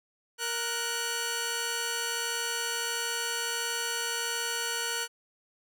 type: tone pair together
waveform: 10% pulse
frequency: 466.2 / 1480.1 Hz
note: A#4 / F#6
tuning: 0 / 0 cents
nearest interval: octave + minor sixth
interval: 2000 cents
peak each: -26 / -23 dBFS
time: 0.38-5.08 s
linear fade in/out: 50 ms
effects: none